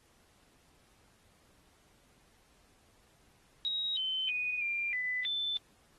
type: tone with pitch steps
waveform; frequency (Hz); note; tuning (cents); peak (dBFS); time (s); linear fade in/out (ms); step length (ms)
sine; 3804 / 3068 / 2479 / 2385 / 1999 / 3526; A#7 / G7 / D#7 / D7 / B6 / A7; +34 / -38 / -7 / +26 / +20 / +3; -31; 3.65-5.57; 0; 320
effects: pink hiss -67 dBFS RMS until 5.98 s + AAC 32 kbps